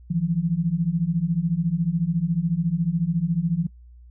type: beating tone pair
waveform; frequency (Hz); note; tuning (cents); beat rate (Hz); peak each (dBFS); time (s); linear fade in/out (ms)
sine; 160 / 174; D#3 / F3; +49 / -6; 14; -24 / -22; 0.1-3.67; 10
effects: noise-tail reverb RT60 0.1 s tail -25 dB re dry + added 60 Hz sine -44 dBFS peak until 4.1 s